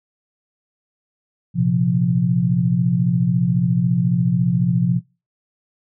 sine chord, Bb suspended second, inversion none, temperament equal, 116.54 / 130.81 / 174.61 Hz, Bb2 / C3 / F3, 0 / 0 / 0 cents, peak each -23 / -19 / -17 dBFS, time 1.54-5.01 s, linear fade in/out 50 ms, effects noise-tail reverb RT60 0.3 s tail -24 dB re dry

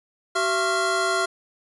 square tone cluster, 379.9 / 673 / 1078 / 1389 Hz, F#4 / E5 / C#6 / F6, +46 / +36 / -49 / -10 cents, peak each -28 / -27 / -30 / -25 dBFS, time 0.35-1.26 s, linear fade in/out 10 ms, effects resampled to 24000 Hz + 9-bit

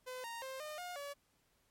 sawtooth tone with pitch steps, 508 / 929 / 528 / 608 / 714 / 569 Hz, B4 / A#5 / C5 / D#5 / F5 / C#5, +49 / -6 / +16 / -40 / +38 / +45 cents, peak -39 dBFS, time 0.06-1.14 s, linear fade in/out 20 ms, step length 180 ms, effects pink hiss -75 dBFS RMS until 1.7 s + MP3 64 kbps

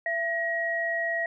sine tone pair together, 671 / 1898 Hz, E5 / A#6, +31 / +31 cents, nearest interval octave + tritone, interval 1800 cents, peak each -30 / -27 dBFS, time 0.06-1.26 s, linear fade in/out 2 ms, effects none

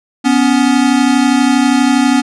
square tone pair together, 247.6 / 280 Hz, B3 / C#4, +5 / +18 cents, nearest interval major second, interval 213 cents, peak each -12 dBFS, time 0.24-2.22 s, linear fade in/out 20 ms, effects resampled to 22050 Hz

